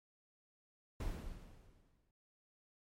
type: noise with exponential decay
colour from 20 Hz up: brown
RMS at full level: -38 dBFS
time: 1-2.11 s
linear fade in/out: 5 ms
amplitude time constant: 240 ms
effects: MP3 64 kbps